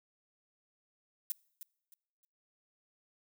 violet noise with echo, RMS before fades -34 dBFS, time 1.3-1.32 s, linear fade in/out 0 ms, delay 310 ms, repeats 3, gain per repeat -12 dB, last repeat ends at 2.25 s, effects noise-tail reverb RT60 0.8 s tail -26 dB re dry

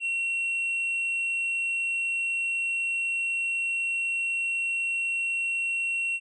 sine tone with tanh clipping, 2728 Hz, F7, 41 cents flat, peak -26 dBFS, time 0-6.2 s, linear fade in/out 50 ms, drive 2 dB, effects resampled to 22050 Hz

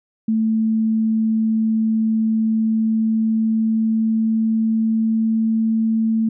sine tone with pitch glide, 221.1 to 223 Hz, A3 to A3, +9 to +23 cents, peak -15 dBFS, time 0.28-6.29 s, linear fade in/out 5 ms, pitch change +14 cents, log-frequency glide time 2.36-5.75 s, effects none

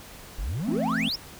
triangle exponential sweep, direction up, 36.71 to 5620 Hz, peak -25 dBFS, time 0.38-1.16 s, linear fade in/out 10 ms
triangle chord, A minor, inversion second, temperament equal with one note detuned, 167.89 / 220 / 261.6 Hz, E3 / A3 / C4, +32 / 0 / 0 cents, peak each -30 / -26 / -28 dBFS, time 0.67-1.09 s, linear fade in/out 10 ms
effects pink hiss -45 dBFS RMS until 1.39 s

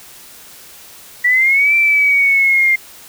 sine linear two-way sweep, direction up then down, 1942 to 2349 to 2104 Hz, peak -9 dBFS, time 1.24-2.76 s, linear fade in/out 10 ms, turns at 1.75 s, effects white hiss -39 dBFS RMS until 3.08 s

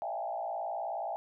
sine tone with frequency modulation, 735 Hz, F#5, 12 cents flat, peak -33 dBFS, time 0.02-1.16 s, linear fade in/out 0 ms, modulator 58.9 Hz, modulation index 1.9, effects none

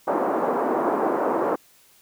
pink band-pass noise, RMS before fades -23 dBFS, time 0.07-1.56 s, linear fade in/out 10 ms, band 290 to 1100 Hz, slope 24 dB/octave, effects white hiss -56 dBFS RMS until 2.01 s

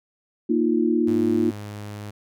sine chord, Bb suspended fourth, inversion none, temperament equal, 233.1 / 311.1 / 349.2 Hz, Bb3 / Eb4 / F4, 0 / 0 / 0 cents, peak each -22 dBFS, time 0.49-1.51 s, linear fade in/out 10 ms
sawtooth tone, 103.83 Hz, G#2, in tune, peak -29 dBFS, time 1.07-2.11 s, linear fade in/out 10 ms
effects none

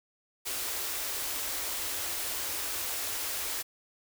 white band-stop noise, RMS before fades -34 dBFS, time 0.45-3.63 s, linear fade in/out 20 ms, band 110 to 270 Hz, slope 48 dB/octave, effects none

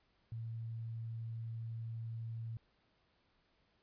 sine tone, 114 Hz, A#2, 38 cents flat, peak -40 dBFS, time 0.32-2.57 s, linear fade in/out 0 ms, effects pink hiss -75 dBFS RMS until 3.82 s + resampled to 11025 Hz

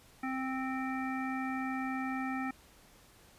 harmonic tone with a mistuned harmonic, 262.4 Hz, C4, 5 cents sharp, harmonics 1 / 3 / 5 / 7 / 9, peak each -35 / -40 / -42 / -43 / -45 dBFS, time 0.23-2.51 s, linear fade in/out 5 ms, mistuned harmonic 9, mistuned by -16 cents, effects pink hiss -60 dBFS RMS until 3.38 s + resampled to 32000 Hz

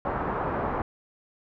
white low-pass noise, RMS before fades -29 dBFS, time 0.05-0.82 s, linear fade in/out 2 ms, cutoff 1200 Hz, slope 24 dB/octave, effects none

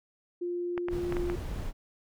sine tone, 351 Hz, F4, 9 cents sharp, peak -30 dBFS, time 0.41-1.36 s, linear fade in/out 10 ms
clicks, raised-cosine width 0.5 ms, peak -20 dBFS, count 5, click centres 0.778 / 0.885 / 1.124 / 1.168 / 1.299 s
brown noise, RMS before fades -35 dBFS, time 0.89-1.73 s, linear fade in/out 50 ms
effects none

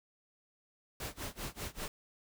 pink noise with tremolo, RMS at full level -39 dBFS, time 1-1.88 s, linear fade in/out 2 ms, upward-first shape sine, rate 5.1 Hz, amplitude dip 95%, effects none

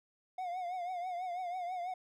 triangle tone with vibrato, 720 Hz, F#5, 47 cents flat, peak -34 dBFS, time 0.38-1.94 s, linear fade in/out 5 ms, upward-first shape triangle, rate 6.1 Hz, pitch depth 88 cents each way, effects none

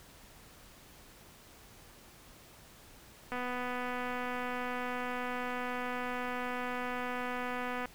click train, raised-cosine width 0.5 ms, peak -23 dBFS, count 1126, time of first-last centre 3.32-7.856 s, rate 248 Hz, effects pink hiss -56 dBFS RMS until 7.94 s

